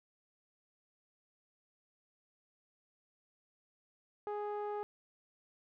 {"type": "tone with low-pass filter", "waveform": "sawtooth", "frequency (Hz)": 415.3, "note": "G#4", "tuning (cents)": 0, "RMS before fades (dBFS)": -39, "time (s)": [4.27, 4.83], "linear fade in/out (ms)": 0, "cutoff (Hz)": 960, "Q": 1.6, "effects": []}